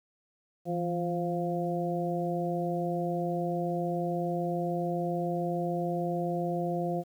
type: harmonic tone with a mistuned harmonic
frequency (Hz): 174.61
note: F3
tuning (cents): 0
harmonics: 1 / 2 / 3 / 4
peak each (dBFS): -32 / -34 / -35 / -34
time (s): 0.65-7.04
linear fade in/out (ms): 50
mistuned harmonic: 1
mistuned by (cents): -54
effects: 10-bit